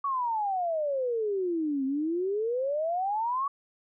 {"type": "exponential two-way sweep", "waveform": "sine", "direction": "down then up", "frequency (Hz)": [1139, 262.4, 1139], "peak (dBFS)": -26, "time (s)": [0.04, 3.48], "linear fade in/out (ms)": 5, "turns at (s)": 1.85, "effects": []}